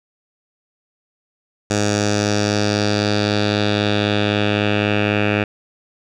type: tone with low-pass filter sweep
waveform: 10% pulse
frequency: 103.83 Hz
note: G#2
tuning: in tune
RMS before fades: -18 dBFS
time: 1.7-5.44 s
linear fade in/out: 5 ms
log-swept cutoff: 6700 to 2500 Hz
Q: 3
effects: none